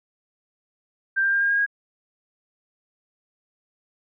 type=tone with pitch steps; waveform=sine; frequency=1578 / 1589.9 / 1601.9 / 1614 / 1626.1 / 1638.4 Hz; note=G6 / G6 / G6 / G#6 / G#6 / G#6; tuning=+11 / +24 / +37 / -50 / -37 / -24 cents; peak=-18 dBFS; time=1.16-1.664 s; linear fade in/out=20 ms; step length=84 ms; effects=none